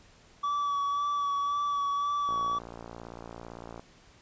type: tone with vibrato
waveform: triangle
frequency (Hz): 1145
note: D6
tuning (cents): -44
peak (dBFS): -25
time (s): 0.43-2.59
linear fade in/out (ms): 10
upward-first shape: sine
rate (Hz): 1.9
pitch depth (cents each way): 20
type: click train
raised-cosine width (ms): 1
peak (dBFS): -28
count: 88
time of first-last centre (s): 2.29-3.795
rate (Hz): 57.8
effects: pink hiss -58 dBFS RMS until 4.21 s + resampled to 16000 Hz